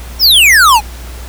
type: exponential sweep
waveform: square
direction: down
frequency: 5630 to 799 Hz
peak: -4 dBFS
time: 0.19-0.81 s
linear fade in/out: 50 ms
effects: added 60 Hz sine -25 dBFS peak until 1.28 s + pink hiss -33 dBFS RMS until 1.28 s